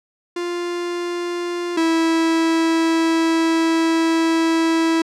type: tone pair in turn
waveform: 45% pulse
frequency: 349.2 / 327.2 Hz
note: F4 / E4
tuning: 0 / -13 cents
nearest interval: minor second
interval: 113 cents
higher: first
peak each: -22 / -15 dBFS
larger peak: second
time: 0.36-1.77 / 1.77-5.02 s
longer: second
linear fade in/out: 5 ms
effects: low-pass 7000 Hz 12 dB/octave